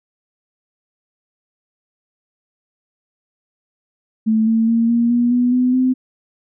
sine tone with pitch steps, 220 / 224.9 / 229.9 / 235 / 240.2 / 245.5 / 251 / 256.5 Hz, A3 / A3 / A#3 / A#3 / B3 / B3 / B3 / C4, 0 / +38 / -24 / +14 / -48 / -10 / +28 / -34 cents, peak -12 dBFS, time 4.26-5.94 s, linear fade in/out 20 ms, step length 210 ms, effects none

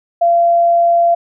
sine tone, 685 Hz, F5, 34 cents flat, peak -8 dBFS, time 0.21-1.15 s, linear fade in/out 10 ms, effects none

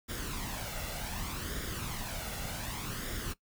pink noise with flanger, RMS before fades -38 dBFS, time 0.08-3.34 s, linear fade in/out 20 ms, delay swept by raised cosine 0.57 to 1.47 ms, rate 0.66 Hz, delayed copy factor +0.55, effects noise-tail reverb RT60 0.1 s tail -19 dB re dry

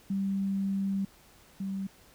sine tone pair in turn, 195.5 / 194.04 Hz, G3 / G3, -4 / -17 cents, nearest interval unison, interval 13 cents, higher first, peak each -27 / -31 dBFS, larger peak first, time 0.1-1.05 / 1.6-1.87 s, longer first, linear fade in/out 5 ms, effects pink hiss -58 dBFS RMS until 2.14 s

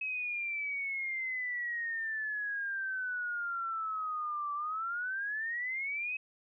sine exponential two-way sweep, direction down then up, 2564 to 1159 to 2564 Hz, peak -33 dBFS, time 0.01-6.17 s, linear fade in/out 5 ms, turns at 4.54 s, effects none

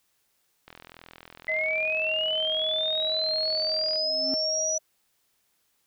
click train, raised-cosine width 0.3 ms, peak -28 dBFS, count 138, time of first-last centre 0.68-3.958 s, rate 41.8 Hz
sine tone with pitch glide, 630 to 626.4 Hz, D#5 to D#5, +21 to +11 cents, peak -30 dBFS, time 1.48-4.79 s, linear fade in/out 20 ms, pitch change -10 cents, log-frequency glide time 3.35-3.86 s
sine linear sweep, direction up, 2004 to 5910 Hz, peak -25 dBFS, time 1.48-4.78 s, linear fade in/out 2 ms
triangle tone with exponential growth, 267.4 Hz, C4, 38 cents sharp, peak -26 dBFS, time 3.89-4.34 s, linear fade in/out 0 ms, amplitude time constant 97 ms
effects white hiss -71 dBFS RMS until 5.86 s

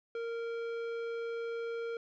triangle tone with tanh clipping, 463.3 Hz, A#4, 11 cents flat, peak -37 dBFS, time 0.15-1.97 s, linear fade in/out 2 ms, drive 17 dB, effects none

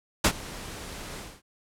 pink noise with ADSR envelope, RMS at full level -17 dBFS, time 0.24-1.42 s, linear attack 8 ms, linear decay 68 ms, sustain -22 dB, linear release 240 ms, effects low-pass 11000 Hz 12 dB/octave

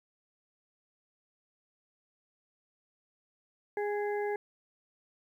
harmonic tone with a mistuned harmonic, 412.7 Hz, G#4, 11 cents flat, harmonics 1 / 2 / 4 / 5, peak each -31 / -37 / -43 / -45 dBFS, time 3.77-4.36 s, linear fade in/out 2 ms, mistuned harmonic 4, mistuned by +15 cents, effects 11-bit

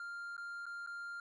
triangle tone with dropouts, 1396.9 Hz, F6, in tune, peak -40 dBFS, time 0-1.2 s, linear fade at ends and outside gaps 2 ms, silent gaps 0.367-0.378 / 0.657-0.664 / 0.864-0.872 s, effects resampled to 24000 Hz

